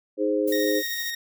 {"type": "chord", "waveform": "sine", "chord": "Ab major", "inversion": "second", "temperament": "equal", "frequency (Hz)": [311.1, 415.3, 523.3], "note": ["Eb4", "Ab4", "C5"], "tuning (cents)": [0, 0, 0], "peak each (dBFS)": -25, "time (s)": [0.17, 0.83], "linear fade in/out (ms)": 50}
{"type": "noise", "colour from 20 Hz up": "violet", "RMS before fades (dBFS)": -36, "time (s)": [0.47, 1.11], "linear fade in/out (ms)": 10}
{"type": "tone with tremolo", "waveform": "20% pulse", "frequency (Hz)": 1864.7, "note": "A#6", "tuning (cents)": 0, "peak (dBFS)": -22, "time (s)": [0.52, 1.15], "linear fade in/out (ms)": 5, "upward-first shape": "square", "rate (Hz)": 13, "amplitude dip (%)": 25}
{"effects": []}